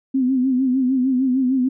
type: tone with vibrato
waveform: sine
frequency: 258.7 Hz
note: C4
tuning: 19 cents flat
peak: -15 dBFS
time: 0.14-1.69 s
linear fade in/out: 10 ms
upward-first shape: sine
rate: 6.6 Hz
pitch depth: 70 cents each way
effects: none